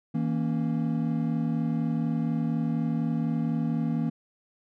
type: chord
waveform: triangle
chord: A# diminished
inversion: second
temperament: equal with one note detuned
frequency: 161.52 / 233.1 / 277.2 Hz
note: E3 / A#3 / C#4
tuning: -35 / 0 / 0 cents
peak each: -26 / -26 / -31 dBFS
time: 0.14-4.1 s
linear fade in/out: 10 ms
effects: none